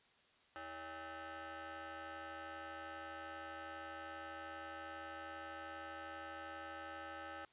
20% pulse ring-modulated tone, 242.5 Hz, B3, 31 cents flat, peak -39 dBFS, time 0.56-7.45 s, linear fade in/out 0 ms, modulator 1050 Hz, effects white hiss -70 dBFS RMS until 7.52 s + resampled to 8000 Hz

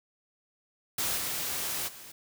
white noise with level steps, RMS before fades -30 / -33 / -47 dBFS, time 0.98-2.12 s, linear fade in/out 5 ms, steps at 1.16 / 1.87 s, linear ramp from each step 20 ms, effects none

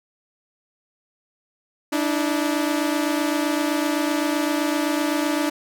sawtooth tone pair together, 293.7 / 321.5 Hz, D4 / E4, 0 / -43 cents, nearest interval major second, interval 157 cents, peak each -18 / -21 dBFS, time 1.92-5.5 s, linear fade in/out 10 ms, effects none

